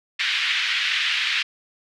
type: band-pass noise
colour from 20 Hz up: white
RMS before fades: -23 dBFS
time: 0.19-1.43 s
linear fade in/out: 10 ms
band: 1700 to 3400 Hz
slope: 24 dB/octave
effects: none